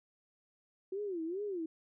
sine tone with vibrato, 365.7 Hz, F#4, 20 cents flat, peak -35 dBFS, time 0.92-1.66 s, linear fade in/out 5 ms, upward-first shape sine, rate 2.4 Hz, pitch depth 230 cents each way, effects none

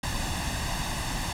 pink noise with comb filter, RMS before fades -30 dBFS, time 0.03-1.33 s, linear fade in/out 5 ms, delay 1.1 ms, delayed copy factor +0.65, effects low-pass 10000 Hz 12 dB/octave

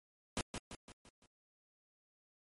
pink noise with echo, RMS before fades -36 dBFS, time 0.37-0.41 s, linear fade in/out 0 ms, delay 170 ms, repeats 5, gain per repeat -6 dB, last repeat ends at 1.26 s, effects MP3 48 kbps

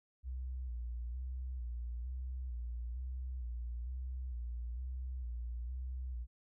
sine tone with vibrato, 61.4 Hz, B1, 9 cents flat, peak -38 dBFS, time 0.23-6.27 s, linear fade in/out 50 ms, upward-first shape square, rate 1.1 Hz, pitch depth 59 cents each way, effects none

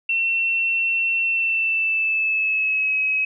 sine tone with pitch glide, 2705 to 2553 Hz, E7 to D#7, +44 to +44 cents, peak -18 dBFS, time 0.09-3.25 s, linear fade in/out 5 ms, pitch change -100 cents, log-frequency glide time 1.25-2.96 s, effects none

